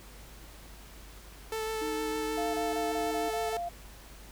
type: tone with vibrato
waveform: sawtooth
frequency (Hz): 440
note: A4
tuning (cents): 0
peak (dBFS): -28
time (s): 1.52-3.57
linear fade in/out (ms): 2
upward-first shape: sine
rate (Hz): 6.5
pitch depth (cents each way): 12
type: tone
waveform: triangle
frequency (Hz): 310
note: D#4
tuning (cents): -6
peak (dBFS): -34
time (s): 1.81-3.29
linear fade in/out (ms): 10
type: tone bursts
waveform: sine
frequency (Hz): 694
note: F5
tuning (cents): -11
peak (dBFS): -32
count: 7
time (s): 2.37-3.692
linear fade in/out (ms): 10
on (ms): 170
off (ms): 22
effects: added 50 Hz sine -49 dBFS peak until 4.31 s + pink hiss -52 dBFS RMS until 4.31 s